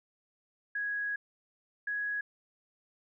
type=tone pair in turn; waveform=sine; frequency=1661.2 / 1668.2 Hz; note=G#6 / G#6; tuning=0 / +7 cents; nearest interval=unison; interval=7 cents; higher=second; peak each=-31 / -31 dBFS; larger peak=neither; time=0.75-1.16 / 1.87-2.21 s; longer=first; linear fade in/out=5 ms; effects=none